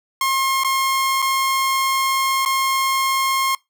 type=tone with dropouts; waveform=sawtooth; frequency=1071 Hz; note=C6; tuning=40 cents sharp; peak=-13 dBFS; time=0.21-3.55 s; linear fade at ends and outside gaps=2 ms; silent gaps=0.636-0.646 / 1.22-1.224 / 2.451-2.459 s; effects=noise-tail reverb RT60 0.2 s tail -24 dB re dry